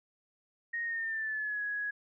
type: tone with pitch glide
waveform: sine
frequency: 1864.7 to 1670.9 Hz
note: A#6 to G#6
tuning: 0 to +10 cents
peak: -32 dBFS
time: 0.73-1.91 s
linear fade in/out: 10 ms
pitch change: -190 cents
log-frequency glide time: 0.84-1.62 s
effects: none